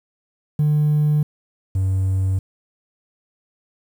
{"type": "tone pair in turn", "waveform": "triangle", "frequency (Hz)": [150, 95.1], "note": ["D3", "F#2"], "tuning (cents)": [37, 48], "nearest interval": "minor sixth", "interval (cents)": 789, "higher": "first", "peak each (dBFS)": [-11, -14], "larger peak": "first", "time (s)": [[0.59, 1.23], [1.75, 2.39]], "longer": "neither", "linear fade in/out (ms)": 5, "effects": ["tanh soft clip ceiling -10 dBFS", "8-bit"]}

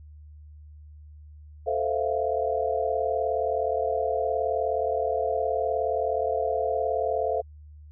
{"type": "chord", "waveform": "sine", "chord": "F major seventh", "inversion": "first", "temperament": "equal with one note detuned", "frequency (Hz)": [440, 517.2, 659.3, 698.5], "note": ["A4", "C5", "E5", "F5"], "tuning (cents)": [0, -20, 0, 0], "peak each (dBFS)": -29, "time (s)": [1.66, 7.42], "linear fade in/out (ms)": 20, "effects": ["added 75 Hz sine -44 dBFS peak until 7.91 s"]}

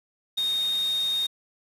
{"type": "tone in noise", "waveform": "sine", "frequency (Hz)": 3703, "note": "A#7", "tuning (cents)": -12, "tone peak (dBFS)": -23, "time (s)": [0.37, 1.27], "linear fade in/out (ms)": 10, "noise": "white", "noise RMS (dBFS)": -40, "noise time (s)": [0.37, 1.27], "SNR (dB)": 14, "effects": ["resampled to 32000 Hz"]}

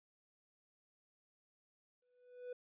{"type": "tone with exponential growth", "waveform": "triangle", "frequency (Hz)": 494.7, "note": "B4", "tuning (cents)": 3, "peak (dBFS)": -39, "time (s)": [2.02, 2.53], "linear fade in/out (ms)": 5, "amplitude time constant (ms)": 110, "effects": ["resampled to 8000 Hz"]}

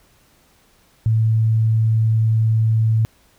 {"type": "tone", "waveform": "sine", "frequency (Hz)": 111.2, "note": "A2", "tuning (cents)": 19, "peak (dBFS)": -13, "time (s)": [1.06, 3.05], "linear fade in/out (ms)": 0, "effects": ["pink hiss -56 dBFS RMS until 3.38 s"]}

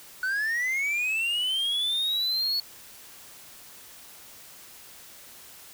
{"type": "linear sweep", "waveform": "triangle", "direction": "up", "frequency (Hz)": [1480, 4420], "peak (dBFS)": -23, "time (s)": [0.23, 2.6], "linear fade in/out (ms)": 2, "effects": ["white hiss -48 dBFS RMS until 5.73 s"]}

